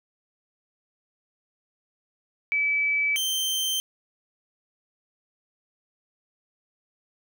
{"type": "tone pair in turn", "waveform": ["sine", "sawtooth"], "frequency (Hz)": [2300, 3122], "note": ["D7", "G7"], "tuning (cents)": [-37, -8], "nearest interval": "perfect fourth", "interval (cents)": 529, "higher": "second", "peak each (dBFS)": -21, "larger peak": "neither", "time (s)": [[2.52, 3.16], [3.16, 3.8]], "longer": "neither", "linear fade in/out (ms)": 0, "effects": []}